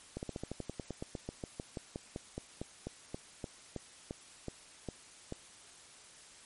slowing click train, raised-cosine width 2 ms, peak -25 dBFS, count 28, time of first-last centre 0.17-5.324 s, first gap 59 ms, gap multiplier 1.08, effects white hiss -56 dBFS RMS until 6.45 s + MP3 48 kbps

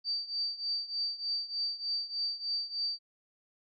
sine tone with tremolo, 4634 Hz, D8, 24 cents flat, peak -26 dBFS, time 0.04-2.99 s, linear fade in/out 50 ms, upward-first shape triangle, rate 3.3 Hz, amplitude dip 90%, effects tanh soft clip ceiling -27 dBFS + MP3 32 kbps

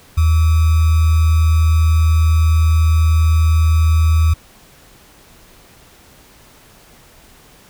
sine tone with sample-and-hold, 80 Hz, D#2, 49 cents sharp, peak -9 dBFS, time 0.17-4.34 s, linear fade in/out 10 ms, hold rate 1225 Hz, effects pink hiss -46 dBFS RMS until 7.69 s

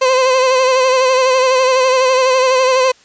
30% pulse tone with vibrato, 517 Hz, C5, 21 cents flat, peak -7 dBFS, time 0.01-2.92 s, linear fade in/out 10 ms, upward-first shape sine, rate 12 Hz, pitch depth 40 cents each way, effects white hiss -48 dBFS RMS until 3.04 s + resampled to 16000 Hz

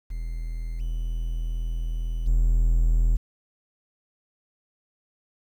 triangle tone with level steps, 41.01 Hz, E1, 8 cents flat, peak -26 / -23 / -15 dBFS, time 0.1-3.17 s, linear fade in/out 10 ms, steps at 0.79 / 2.26 s, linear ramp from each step 20 ms, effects 9-bit

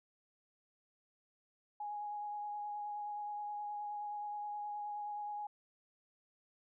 sine tone with vibrato, 830.6 Hz, G#5, in tune, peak -39 dBFS, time 1.8-5.47 s, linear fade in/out 5 ms, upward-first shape sine, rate 9.5 Hz, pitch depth 13 cents each way, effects none

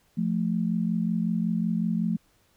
sine tone pair together, 174.61 / 220 Hz, F3 / A3, 0 / 0 cents, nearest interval major third, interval 400 cents, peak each -26 dBFS, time 0.17-2.17 s, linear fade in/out 10 ms, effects pink hiss -65 dBFS RMS until 2.56 s

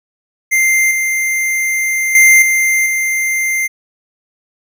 square tone with level steps, 2093 Hz, C7, in tune, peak -10 / -14 / -5 / -11 / -14 dBFS, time 0.51-3.68 s, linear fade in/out 20 ms, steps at 0.91 / 2.15 / 2.42 / 2.86 s, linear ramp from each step 2 ms, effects none

